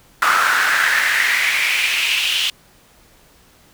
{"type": "noise with high-pass filter sweep", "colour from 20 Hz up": "brown", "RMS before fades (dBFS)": -17, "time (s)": [0.22, 2.5], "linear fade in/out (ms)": 2, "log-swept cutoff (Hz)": [1300, 3100], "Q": 4.9, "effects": ["pink hiss -51 dBFS RMS until 3.73 s"]}